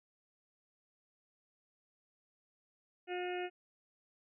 harmonic tone, 359.2 Hz, F4, 49 cents sharp, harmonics 1 / 2 / 4 / 5 / 6 / 7 / 8, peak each -38 / -42 / -49 / -50 / -51 / -49 / -51 dBFS, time 3.07-3.5 s, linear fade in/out 50 ms, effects none

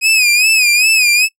sawtooth tone with vibrato, 2505 Hz, D#7, 11 cents sharp, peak -5 dBFS, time 0.01-1.29 s, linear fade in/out 50 ms, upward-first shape sine, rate 2.5 Hz, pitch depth 94 cents each way, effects noise-tail reverb RT60 0.1 s tail -23 dB re dry + low-pass 12000 Hz 12 dB/octave

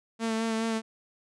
sawtooth tone with vibrato, 224.6 Hz, A3, 36 cents sharp, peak -23 dBFS, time 0.19-0.82 s, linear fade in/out 50 ms, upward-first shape sine, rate 4.8 Hz, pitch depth 22 cents each way, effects resampled to 22050 Hz

